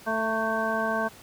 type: harmonic tone with a mistuned harmonic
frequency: 221.6 Hz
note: A3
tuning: 13 cents sharp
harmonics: 1 / 2 / 3 / 4 / 5 / 7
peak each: -32 / -34 / -29 / -33 / -32 / -30 dBFS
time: 0.06-1.09 s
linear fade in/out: 20 ms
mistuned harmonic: 4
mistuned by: +33 cents
effects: pink hiss -49 dBFS RMS until 1.22 s + high-pass 60 Hz 12 dB/octave